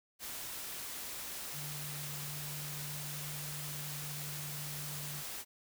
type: tone in noise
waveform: sine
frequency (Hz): 146.83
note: D3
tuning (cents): 0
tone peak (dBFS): -44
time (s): 1.52-5.24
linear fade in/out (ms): 50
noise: white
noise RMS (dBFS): -43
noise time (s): 0.19-5.45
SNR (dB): -4
effects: none